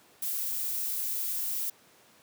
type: noise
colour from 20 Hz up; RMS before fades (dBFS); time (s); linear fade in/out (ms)
violet; -32; 0.22-1.7; 5
effects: pink hiss -59 dBFS RMS until 2.22 s + high-pass 200 Hz 12 dB/octave